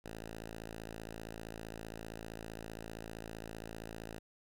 5% pulse tone, 55.3 Hz, A1, 9 cents sharp, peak -33 dBFS, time 0.04-4.19 s, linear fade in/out 10 ms, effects none

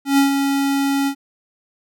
square tone with ADSR envelope, 277.2 Hz, C#4, in tune, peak -11 dBFS, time 0.05-1.15 s, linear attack 130 ms, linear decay 120 ms, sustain -6 dB, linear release 78 ms, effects none

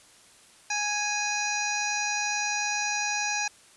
harmonic tone with a mistuned harmonic, 830.6 Hz, G#5, in tune, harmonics 1 / 2 / 3 / 5 / 6 / 7 / 8, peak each -32 / -33 / -31 / -37 / -40 / -34 / -36 dBFS, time 0.7-3.48 s, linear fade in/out 5 ms, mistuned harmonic 5, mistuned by -45 cents, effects white hiss -55 dBFS RMS until 3.76 s + resampled to 24000 Hz

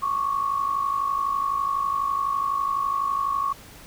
sine tone pair together, 1103 / 1155 Hz, C#6 / D6, -9 / -29 cents, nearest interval minor second, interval 80 cents, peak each -23 / -28 dBFS, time 0.02-3.53 s, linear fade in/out 10 ms, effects pink hiss -46 dBFS RMS until 3.86 s

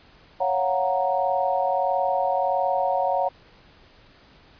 sine chord, Gb major seventh, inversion second, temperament equal, 554.4 / 698.5 / 740 / 932.3 Hz, Db5 / F5 / Gb5 / Bb5, 0 / 0 / 0 / 0 cents, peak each -25 / -28 / -24 / -27 dBFS, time 0.4-3.29 s, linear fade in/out 10 ms, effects pink hiss -53 dBFS RMS until 4.59 s + resampled to 11025 Hz

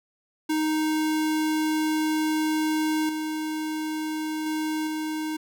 square tone with level steps, 311.1 Hz, D#4, in tune, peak -23 / -28 / -26 / -28 dBFS, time 0.49-5.37 s, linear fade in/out 10 ms, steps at 3.09 / 4.46 / 4.87 s, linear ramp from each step 2 ms, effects none

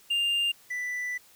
triangle tone pair in turn, 2800 / 1979.9 Hz, F7 / B6, +4 / +4 cents, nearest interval tritone, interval 600 cents, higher first, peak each -22 / -28 dBFS, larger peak first, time 0.1-0.52 / 0.7-1.18 s, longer second, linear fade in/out 10 ms, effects white hiss -57 dBFS RMS until 1.35 s

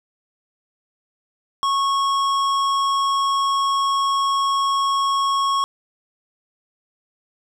sine tone with hard clipping, 1100 Hz, C#6, 14 cents flat, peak -19 dBFS, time 1.63-5.64 s, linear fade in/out 0 ms, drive 12 dB, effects none

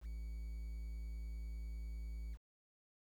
triangle tone with quantisation, 55 Hz, A1, in tune, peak -40 dBFS, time 0.01-2.38 s, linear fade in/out 50 ms, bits 11, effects none

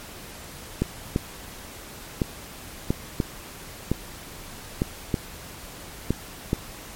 clicks, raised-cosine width 3 ms, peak -8 dBFS, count 10, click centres 0.82 / 1.161 / 2.218 / 2.905 / 3.202 / 3.916 / 4.819 / 5.142 / 6.106 / 6.531 s, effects pink hiss -41 dBFS RMS until 6.95 s + MP3 64 kbps

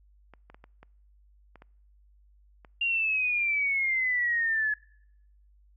clicks, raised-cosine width 0.5 ms, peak -34 dBFS, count 8, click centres 0.337 / 0.5 / 0.545 / 0.641 / 0.83 / 1.557 / 1.621 / 2.648 s
sine exponential sweep, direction down, 2794 to 1700 Hz, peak -24 dBFS, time 2.81-4.74 s, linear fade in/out 5 ms
effects noise-tail reverb RT60 0.8 s tail -26 dB re dry + added 50 Hz sine -57 dBFS peak until 5.76 s

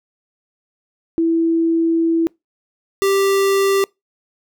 sine / square tone pair in turn, 330 / 392.4 Hz, E4 / G4, +2 / +2 cents, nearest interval minor third, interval 300 cents, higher second, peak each -13 / -14 dBFS, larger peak first, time 1.18-2.27 / 3.02-3.84 s, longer first, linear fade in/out 0 ms, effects noise-tail reverb RT60 0.2 s tail -26 dB re dry

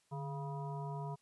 harmonic tone with a mistuned harmonic, 138.59 Hz, C#3, in tune, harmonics 1 / 3 / 5 / 7 / 9, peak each -40 / -49 / -49 / -46 / -59 dBFS, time 0.11-1.16 s, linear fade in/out 20 ms, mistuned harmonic 1, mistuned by +100 cents, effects white hiss -74 dBFS RMS until 1.21 s + resampled to 24000 Hz

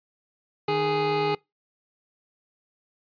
25% pulse tone pair together, 153 / 415.1 Hz, D#3 / G#4, -29 / -1 cents, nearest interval octave + perfect fourth, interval 1728 cents, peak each -27 / -19 dBFS, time 0.68-1.35 s, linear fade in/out 5 ms, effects noise-tail reverb RT60 0.2 s tail -24 dB re dry + resampled to 11025 Hz

